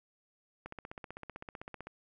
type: click train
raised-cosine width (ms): 0.5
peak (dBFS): -28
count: 20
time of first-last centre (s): 0.66-1.87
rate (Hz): 15.7
effects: none